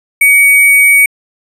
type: tone with sample-and-hold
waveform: sine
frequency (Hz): 2252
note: C#7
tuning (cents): +27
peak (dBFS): -3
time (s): 0.21-1.06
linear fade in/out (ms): 5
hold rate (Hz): 11025
effects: resampled to 32000 Hz